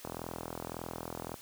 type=click train; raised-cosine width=1 ms; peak=-24 dBFS; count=55; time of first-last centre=0.05-1.342 s; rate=41.8 Hz; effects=white hiss -52 dBFS RMS until 1.41 s + high-pass 60 Hz 12 dB/octave